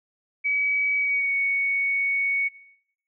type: tone with pitch glide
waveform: sine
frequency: 2275 to 2226 Hz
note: C#7 to C#7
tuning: +44 to +7 cents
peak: -21 dBFS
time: 0.44-2.49 s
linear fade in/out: 20 ms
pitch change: -37 cents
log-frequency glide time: 0.97-1.34 s
effects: noise-tail reverb RT60 0.7 s tail -18 dB re dry